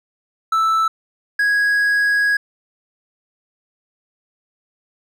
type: tone pair in turn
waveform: triangle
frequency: 1318.5 / 1657.3 Hz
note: E6 / G#6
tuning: 0 / -4 cents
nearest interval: major third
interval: 396 cents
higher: second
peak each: -12 / -12 dBFS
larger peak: neither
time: 0.52-0.88 / 1.39-2.37 s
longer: second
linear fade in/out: 5 ms
effects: none